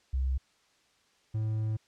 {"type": "tone pair in turn", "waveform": ["sine", "triangle"], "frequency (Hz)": [65.41, 109.15], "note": ["C2", "A2"], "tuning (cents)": [0, -13], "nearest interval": "major sixth", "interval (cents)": 887, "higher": "second", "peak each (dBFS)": -26, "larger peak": "neither", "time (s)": [[0.13, 0.38], [1.34, 1.77]], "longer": "second", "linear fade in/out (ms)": 10, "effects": ["white hiss -67 dBFS RMS until 1.87 s", "low-pass 6000 Hz 12 dB/octave"]}